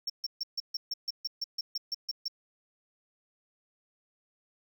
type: tone bursts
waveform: triangle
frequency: 5460 Hz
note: F8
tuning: 40 cents flat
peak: -29 dBFS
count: 14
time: 0.07-2.282 s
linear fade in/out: 5 ms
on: 28 ms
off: 140 ms
effects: none